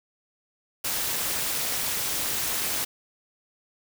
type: noise with amplitude modulation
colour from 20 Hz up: white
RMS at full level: -25 dBFS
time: 0.84-2.85 s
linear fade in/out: 10 ms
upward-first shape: sine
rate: 239 Hz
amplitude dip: 65%
effects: none